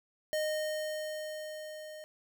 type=tone with level ramp; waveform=square; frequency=616 Hz; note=D#5; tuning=17 cents flat; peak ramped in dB=-30 to -45 dBFS; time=0.33-2.04 s; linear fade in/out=0 ms; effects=none